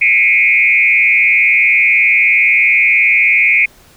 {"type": "tone with frequency modulation", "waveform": "sine", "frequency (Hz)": 2300, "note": "D7", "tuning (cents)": -37, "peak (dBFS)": -7, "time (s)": [0.01, 3.66], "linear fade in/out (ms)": 10, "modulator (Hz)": 119, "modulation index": 1.7, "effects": ["pink hiss -45 dBFS RMS until 3.96 s"]}